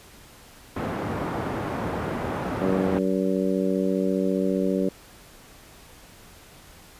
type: band-pass noise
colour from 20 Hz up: pink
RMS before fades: -29 dBFS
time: 0.76-2.99 s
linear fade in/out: 5 ms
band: 110 to 1200 Hz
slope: 12 dB/octave
type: harmonic tone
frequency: 94.9 Hz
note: F#2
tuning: 44 cents sharp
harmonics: 2 / 3 / 4 / 5 / 6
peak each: -25 / -27 / -28 / -29 / -30 dBFS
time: 2.61-4.89 s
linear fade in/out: 5 ms
effects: pink hiss -49 dBFS RMS until 6.99 s + resampled to 32000 Hz